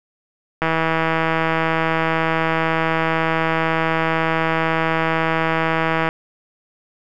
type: click train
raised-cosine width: 0.5 ms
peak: -4 dBFS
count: 887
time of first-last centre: 0.62-6.089 s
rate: 162 Hz
effects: none